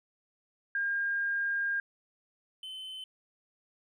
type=tone pair in turn; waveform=sine / triangle; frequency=1611 / 3057 Hz; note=G6 / G7; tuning=+47 / -44 cents; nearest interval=major seventh; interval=1109 cents; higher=second; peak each=-28 / -38 dBFS; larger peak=first; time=0.75-1.8 / 2.63-3.04 s; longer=first; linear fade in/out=2 ms; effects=none